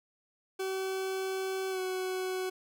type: tone with pitch glide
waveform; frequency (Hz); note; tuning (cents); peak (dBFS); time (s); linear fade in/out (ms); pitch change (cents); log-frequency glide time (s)
40% pulse; 381 to 372.5; G4 to F#4; -49 to +12; -31; 0.59-2.5; 10; -39; 1.7-1.79
effects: none